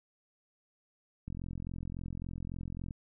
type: click train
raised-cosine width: 5 ms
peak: -28 dBFS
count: 72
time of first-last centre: 1.28-2.908 s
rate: 43.6 Hz
effects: none